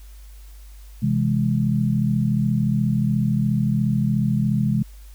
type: chord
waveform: sine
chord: C augmented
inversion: none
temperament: equal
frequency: 130.81 / 164.81 / 207.7 Hz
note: C3 / E3 / G#3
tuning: 0 / 0 / 0 cents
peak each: -21 / -24 / -21 dBFS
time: 1.02-4.83 s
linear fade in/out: 10 ms
effects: added 50 Hz sine -39 dBFS peak until 5.14 s + white hiss -54 dBFS RMS until 5.14 s